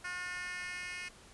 10% pulse tone with high-pass filter sweep, 359.3 Hz, F4, 49 cents sharp, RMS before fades -41 dBFS, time 0.04-1.09 s, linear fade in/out 10 ms, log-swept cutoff 1500 to 2300 Hz, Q 2.4, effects pink hiss -57 dBFS RMS until 1.33 s + resampled to 24000 Hz

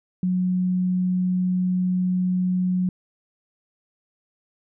sine tone, 182.6 Hz, F#3, 23 cents flat, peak -19 dBFS, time 0.23-2.89 s, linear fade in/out 2 ms, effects none

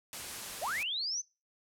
white noise, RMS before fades -41 dBFS, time 0.13-0.83 s, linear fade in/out 0 ms
sine linear sweep, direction up, 466.2 to 6272 Hz, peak -32 dBFS, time 0.61-1.22 s, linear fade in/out 20 ms
effects noise-tail reverb RT60 0.3 s tail -24 dB re dry + low-pass 12000 Hz 12 dB/octave

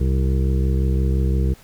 harmonic tone, 65.8 Hz, C2, 10 cents sharp, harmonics 1 / 2 / 3 / 5 / 6 / 7, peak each -17 / -23 / -27 / -31 / -33 / -34 dBFS, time 0-1.54 s, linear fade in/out 10 ms, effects pink hiss -49 dBFS RMS until 1.63 s

